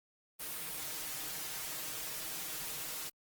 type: noise with comb filter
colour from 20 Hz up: white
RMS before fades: -41 dBFS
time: 0.39-3.1 s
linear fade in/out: 20 ms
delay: 6.4 ms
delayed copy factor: +0.8
effects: Opus 32 kbps